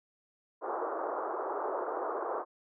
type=band-pass noise; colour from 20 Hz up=pink; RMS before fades=-35 dBFS; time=0.61-2.45 s; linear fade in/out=50 ms; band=360 to 1300 Hz; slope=48 dB/octave; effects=none